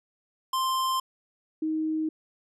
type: tone pair in turn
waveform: square / sine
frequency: 1047 / 314.1 Hz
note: C6 / D#4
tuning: +1 / +16 cents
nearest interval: octave + major sixth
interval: 2085 cents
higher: first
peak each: -25 dBFS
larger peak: neither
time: 0.53-1 / 1.62-2.09 s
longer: neither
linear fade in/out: 5 ms
effects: resampled to 32000 Hz